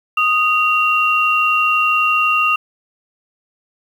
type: tone pair together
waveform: sine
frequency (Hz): 1242 / 2756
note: D#6 / F7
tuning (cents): -3 / -24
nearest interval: octave + major second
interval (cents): 1379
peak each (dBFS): -15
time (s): 0.17-2.56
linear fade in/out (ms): 5
effects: 7-bit